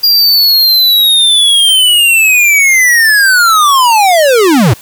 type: linear sweep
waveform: square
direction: down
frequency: 4817 to 92.5 Hz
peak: -5 dBFS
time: 0.03-4.74 s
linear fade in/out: 10 ms
effects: white hiss -35 dBFS RMS until 4.81 s